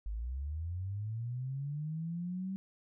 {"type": "linear sweep", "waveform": "sine", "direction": "up", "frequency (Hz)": [49, 194.1], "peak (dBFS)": -35, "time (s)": [0.06, 2.56], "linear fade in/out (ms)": 0, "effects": []}